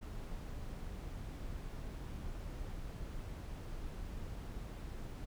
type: noise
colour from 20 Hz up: brown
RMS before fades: -44 dBFS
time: 0.01-5.26 s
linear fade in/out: 20 ms
effects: none